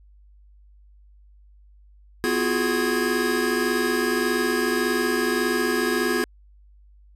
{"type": "tone cluster", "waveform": "square", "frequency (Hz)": [249.4, 343.3, 365, 419.8, 1648], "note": ["B3", "F4", "F#4", "G#4", "G#6"], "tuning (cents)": [17, -30, -24, 19, -14], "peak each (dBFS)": -28, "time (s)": [2.24, 6.24], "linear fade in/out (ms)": 0, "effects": ["added 50 Hz sine -49 dBFS peak until 7.15 s", "resampled to 32000 Hz"]}